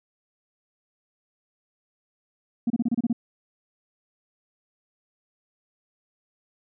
sine tone bursts, 234.9 Hz, A#3, 13 cents sharp, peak -18 dBFS, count 8, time 2.67-3.129 s, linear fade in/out 5 ms, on 32 ms, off 29 ms, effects tanh soft clip ceiling -17 dBFS

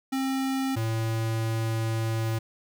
square tone pair in turn, 266.6 / 112.42 Hz, C4 / A2, +33 / +38 cents, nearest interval octave + minor third, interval 1495 cents, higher first, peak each -26 dBFS, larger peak neither, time 0.12-0.76 / 0.76-2.39 s, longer second, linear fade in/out 10 ms, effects none

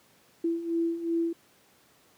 sine beating tone pair, 332.2 / 334.9 Hz, E4 / E4, +13 / +27 cents, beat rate 2.7 Hz, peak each -32 / -27 dBFS, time 0.44-1.33 s, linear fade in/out 5 ms, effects pink hiss -61 dBFS RMS until 2.17 s + high-pass 150 Hz 12 dB/octave

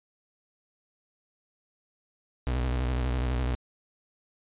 35% pulse tone with vibrato, 62.7 Hz, B1, 27 cents sharp, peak -24 dBFS, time 2.47-3.55 s, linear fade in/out 0 ms, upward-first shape square, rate 12 Hz, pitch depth 73 cents each way, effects resampled to 8000 Hz

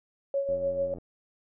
sine tone with tremolo, 554.4 Hz, C#5, in tune, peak -23 dBFS, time 0.34-0.94 s, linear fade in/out 2 ms, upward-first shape triangle, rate 6.8 Hz, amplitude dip 65%
click train, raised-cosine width 2 ms, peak -31 dBFS, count 45, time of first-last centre 0.49-0.984 s, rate 89.1 Hz
effects none

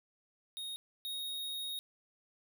square tone pair in turn, 3729 / 3749 Hz, A#7 / A#7, 0 / +9 cents, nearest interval unison, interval 9 cents, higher second, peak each -40 / -38 dBFS, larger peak second, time 0.57-0.76 / 1.05-1.79 s, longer second, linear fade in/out 0 ms, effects none

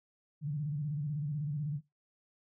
sine tone with vibrato, 147.4 Hz, D3, 7 cents sharp, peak -32 dBFS, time 0.41-1.81 s, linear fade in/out 50 ms, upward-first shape square, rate 16 Hz, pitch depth 83 cents each way, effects noise-tail reverb RT60 0.2 s tail -20 dB re dry

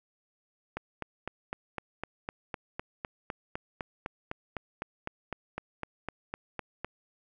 click train, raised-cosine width 0.5 ms, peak -19 dBFS, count 25, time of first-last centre 0.77-6.846 s, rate 3.95 Hz, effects none

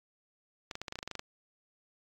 clicks, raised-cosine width 0.2 ms, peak -21 dBFS, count 12, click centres 0.712 / 0.754 / 0.816 / 0.882 / 0.924 / 0.956 / 0.989 / 1.029 / 1.076 / 1.113 / 1.153 / 1.194 s, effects AAC 48 kbps

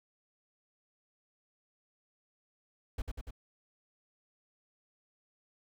brown noise with echo, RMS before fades -34 dBFS, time 2.98-3.02 s, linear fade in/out 5 ms, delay 96 ms, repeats 3, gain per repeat -3 dB, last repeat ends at 3.308 s, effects none

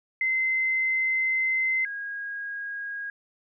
sine tone pair in turn, 2064 / 1638.2 Hz, C7 / G#6, -24 / -24 cents, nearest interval major third, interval 400 cents, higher first, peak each -22 / -31 dBFS, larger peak first, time 0.21-1.85 / 1.85-3.1 s, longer first, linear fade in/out 2 ms, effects none

